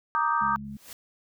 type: chord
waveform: sine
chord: Eb major seventh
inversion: second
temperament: equal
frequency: 932.3 / 1174.7 / 1244.5 / 1568 Hz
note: Bb5 / D6 / Eb6 / G6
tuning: 0 / 0 / 0 / 0 cents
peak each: -27 / -27 / -27 / -31 dBFS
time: 0.15-0.56 s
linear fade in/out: 0 ms
type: harmonic tone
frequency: 69.6 Hz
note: C#2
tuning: 8 cents sharp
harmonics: 1 / 2 / 3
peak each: -47 / -43 / -36 dBFS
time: 0.41-0.77 s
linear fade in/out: 5 ms
type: noise with exponential growth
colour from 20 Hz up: white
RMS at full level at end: -40 dBFS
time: 0.64-0.93 s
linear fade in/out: 1 ms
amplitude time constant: 61 ms
effects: none